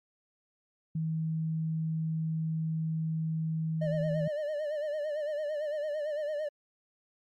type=tone; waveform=sine; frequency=160 Hz; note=D#3; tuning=49 cents sharp; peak=-29 dBFS; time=0.95-4.28 s; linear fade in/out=5 ms
type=tone with vibrato; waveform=triangle; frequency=600 Hz; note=D5; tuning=37 cents sharp; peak=-29 dBFS; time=3.81-6.49 s; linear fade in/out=10 ms; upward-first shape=sine; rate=8.9 Hz; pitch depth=70 cents each way
effects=Opus 48 kbps